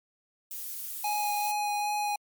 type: noise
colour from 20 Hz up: violet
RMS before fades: -37 dBFS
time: 0.51-1.52 s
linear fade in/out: 2 ms
type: tone with vibrato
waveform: square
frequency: 830.6 Hz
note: G#5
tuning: in tune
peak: -28 dBFS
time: 1.04-2.16 s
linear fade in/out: 5 ms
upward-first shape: sine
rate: 2.5 Hz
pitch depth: 10 cents each way
effects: MP3 96 kbps